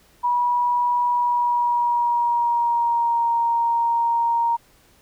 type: tone with pitch glide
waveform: sine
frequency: 970 to 933.2 Hz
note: B5 to A#5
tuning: -31 to +2 cents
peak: -17 dBFS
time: 0.23-4.57 s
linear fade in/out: 20 ms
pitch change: -67 cents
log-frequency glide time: 1.08-3.31 s
effects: pink hiss -56 dBFS RMS until 5.01 s